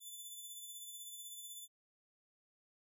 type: tone with tremolo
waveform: 10% pulse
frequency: 3500 Hz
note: A7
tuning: 10 cents flat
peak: -38 dBFS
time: 0-1.68 s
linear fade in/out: 50 ms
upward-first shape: triangle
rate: 16 Hz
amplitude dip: 45%
effects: none